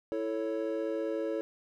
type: chord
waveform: triangle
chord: A major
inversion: second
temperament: equal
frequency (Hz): 329.6 / 440 / 554.4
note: E4 / A4 / C#5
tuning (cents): 0 / 0 / 0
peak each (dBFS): -33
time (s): 0.12-1.41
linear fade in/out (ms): 0
effects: none